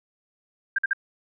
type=tone bursts; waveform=sine; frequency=1594 Hz; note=G6; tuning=28 cents sharp; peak=-19 dBFS; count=3; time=0.76-0.933 s; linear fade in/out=5 ms; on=25 ms; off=49 ms; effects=none